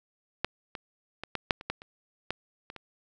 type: clicks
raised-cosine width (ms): 0.3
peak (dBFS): -10 / -21 / -20 / -14 / -6 / -26 / -14 / -29 / -14 / -25 / -26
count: 11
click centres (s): 0.446 / 0.752 / 1.236 / 1.353 / 1.508 / 1.611 / 1.7 / 1.819 / 2.306 / 2.701 / 2.763
effects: none